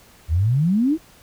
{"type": "exponential sweep", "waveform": "sine", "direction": "up", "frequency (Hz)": [73.1, 339.4], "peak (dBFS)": -15, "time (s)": [0.28, 0.98], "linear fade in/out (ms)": 50, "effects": ["pink hiss -50 dBFS RMS until 1.22 s"]}